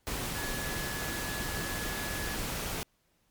sine tone in noise, 1697 Hz, G#6, 37 cents sharp, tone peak -40 dBFS, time 0.35-2.35 s, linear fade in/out 0 ms, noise pink, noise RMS -35 dBFS, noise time 0.07-2.83 s, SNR -8 dB, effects pink hiss -72 dBFS RMS until 3.3 s + MP3 96 kbps

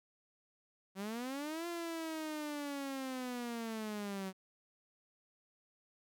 sawtooth linear two-way sweep, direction up then down, 186.8 to 345.8 to 186.8 Hz, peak -35 dBFS, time 0.95-4.33 s, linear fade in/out 50 ms, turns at 1.67 s, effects none

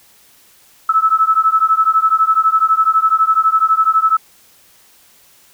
sine beating tone pair, 1300 / 1312 Hz, E6 / E6, -24 / -9 cents, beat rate 12 Hz, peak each -13 dBFS, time 0.89-4.17 s, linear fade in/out 5 ms, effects white hiss -49 dBFS RMS until 5.53 s

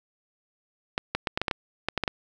clicks, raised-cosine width 0.3 ms, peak -9 dBFS, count 11, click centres 0.979 / 1.15 / 1.272 / 1.375 / 1.416 / 1.482 / 1.512 / 1.886 / 1.977 / 2.037 / 2.078 s, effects 8-bit

